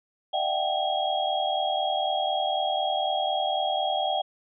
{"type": "tone cluster", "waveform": "sine", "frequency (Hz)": [605, 675, 759, 799, 3282], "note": ["D#5", "E5", "F#5", "G5", "G#7"], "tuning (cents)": [-49, 41, 44, 33, -21], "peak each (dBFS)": [-31, -32, -27, -32, -31], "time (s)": [0.33, 4.22], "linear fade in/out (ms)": 10, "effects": []}